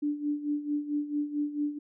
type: tone with tremolo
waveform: sine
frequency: 293.7 Hz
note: D4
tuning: in tune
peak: -25 dBFS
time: 0.02-1.79 s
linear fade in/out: 10 ms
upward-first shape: sine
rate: 4.5 Hz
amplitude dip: 75%
effects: none